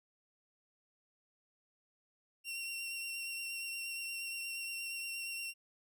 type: tone with vibrato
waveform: sawtooth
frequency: 2739 Hz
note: F7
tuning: 34 cents flat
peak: -36 dBFS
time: 2.44-5.54 s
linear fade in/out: 50 ms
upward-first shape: triangle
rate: 8.5 Hz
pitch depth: 20 cents each way
effects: none